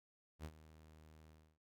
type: tone with ADSR envelope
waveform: sawtooth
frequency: 78.1 Hz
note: D#2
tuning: 7 cents sharp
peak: -40 dBFS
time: 0.39-1.58 s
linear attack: 58 ms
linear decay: 57 ms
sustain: -16 dB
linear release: 290 ms
effects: none